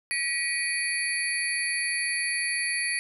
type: tone cluster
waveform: sine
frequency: 1942 / 2288 / 2462 / 4486 / 10930 Hz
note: B6 / D7 / D#7 / C#8 / F9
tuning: -30 / -46 / -19 / +20 / -38 cents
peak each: -29 / -35 / -33 / -34 / -32 dBFS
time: 0.11-2.99 s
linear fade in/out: 0 ms
effects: none